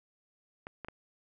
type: clicks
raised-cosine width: 0.5 ms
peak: -26 dBFS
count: 3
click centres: 0.669 / 0.847 / 0.885 s
effects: none